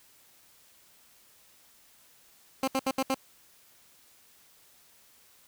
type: tone bursts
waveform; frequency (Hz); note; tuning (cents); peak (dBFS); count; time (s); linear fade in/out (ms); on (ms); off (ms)
15% pulse; 265.7; C4; +27; -19; 5; 2.63-3.144; 2; 46; 71
effects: white hiss -60 dBFS RMS until 5.47 s